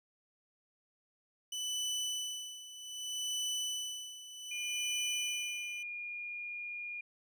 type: tone with tremolo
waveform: 25% pulse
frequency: 2989 Hz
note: F#7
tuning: 17 cents sharp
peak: -30 dBFS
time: 1.52-5.83 s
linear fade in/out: 5 ms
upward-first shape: sine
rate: 0.64 Hz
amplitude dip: 80%
type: tone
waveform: sine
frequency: 2425 Hz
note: D#7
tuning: 45 cents flat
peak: -39 dBFS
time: 4.51-7.01 s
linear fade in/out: 5 ms
effects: none